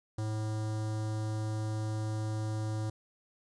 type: tone with notch filter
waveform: square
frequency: 108.3 Hz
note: A2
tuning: 27 cents flat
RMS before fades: -34 dBFS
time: 0.18-2.9 s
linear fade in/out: 5 ms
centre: 2400 Hz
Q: 0.76
effects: resampled to 22050 Hz + 11-bit